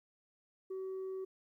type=tone; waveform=sine; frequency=379.4 Hz; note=F#4; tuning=43 cents sharp; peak=-36 dBFS; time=0.7-1.25 s; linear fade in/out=10 ms; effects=tanh soft clip ceiling -37 dBFS + 13-bit